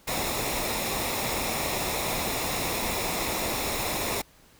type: noise with comb filter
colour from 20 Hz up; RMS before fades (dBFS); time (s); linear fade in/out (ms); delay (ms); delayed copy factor
pink; -29; 0.07-4.22; 10; 0.65; -0.55
effects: pink hiss -57 dBFS RMS until 4.59 s